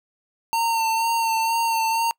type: tone with vibrato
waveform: square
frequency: 909 Hz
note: A#5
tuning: 44 cents flat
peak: -20 dBFS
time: 0.53-2.11 s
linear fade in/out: 0 ms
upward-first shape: sine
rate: 2.1 Hz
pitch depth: 25 cents each way
effects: noise-tail reverb RT60 0.1 s tail -25 dB re dry